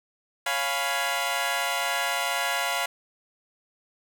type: chord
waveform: 15% pulse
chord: C# dominant seventh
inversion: none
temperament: equal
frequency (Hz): 554.4 / 698.5 / 830.6 / 987.8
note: C#5 / E#5 / G#5 / B5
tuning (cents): 0 / 0 / 0 / 0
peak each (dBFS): -27 / -22 / -26 / -24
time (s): 0.46-2.86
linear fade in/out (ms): 5
effects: none